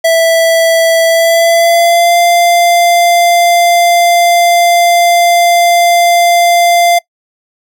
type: tone with pitch glide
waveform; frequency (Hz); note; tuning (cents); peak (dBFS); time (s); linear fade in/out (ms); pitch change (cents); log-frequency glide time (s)
square; 659.3 to 692.9; E5 to F5; 0 to -14; -6; 0.04-6.99; 10; +86; 1.06-2.17
effects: noise-tail reverb RT60 0.1 s tail -22 dB re dry